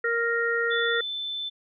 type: harmonic tone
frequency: 466.2 Hz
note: A#4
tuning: in tune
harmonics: 1 / 3 / 4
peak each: -27 / -27 / -27 dBFS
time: 0.04-1.01 s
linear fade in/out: 5 ms
type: tone with pitch glide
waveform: sine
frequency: 3486 to 3527 Hz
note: A7 to A7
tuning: -17 to +3 cents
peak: -29 dBFS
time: 0.7-1.5 s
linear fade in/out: 20 ms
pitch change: +20 cents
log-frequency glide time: 0.86-1.1 s
effects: none